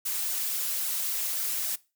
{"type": "noise with flanger", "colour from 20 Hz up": "blue", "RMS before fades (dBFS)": -30, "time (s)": [0.05, 1.76], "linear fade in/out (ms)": 10, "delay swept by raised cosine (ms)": [1.3, 6.8], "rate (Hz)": 3.7, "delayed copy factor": 1, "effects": ["noise-tail reverb RT60 0.3 s tail -21 dB re dry"]}